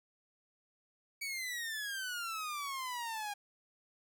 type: exponential sweep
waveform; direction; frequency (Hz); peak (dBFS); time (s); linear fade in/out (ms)
sawtooth; down; 2276 to 809; -34; 1.21-3.34; 10
effects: none